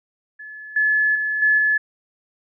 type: tone with level steps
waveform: sine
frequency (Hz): 1718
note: A6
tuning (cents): -42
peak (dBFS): -34 / -15 / -20 / -13 / -15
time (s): 0.39-1.78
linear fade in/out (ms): 10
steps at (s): 0.76 / 1.15 / 1.42 / 1.58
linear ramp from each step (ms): 5
effects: none